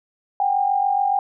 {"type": "tone pair together", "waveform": "sine", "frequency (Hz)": [756, 803.1], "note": ["F#5", "G5"], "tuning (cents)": [37, 42], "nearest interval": "minor second", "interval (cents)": 105, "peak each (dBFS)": [-22, -18], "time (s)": [0.4, 1.19], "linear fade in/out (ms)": 2, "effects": []}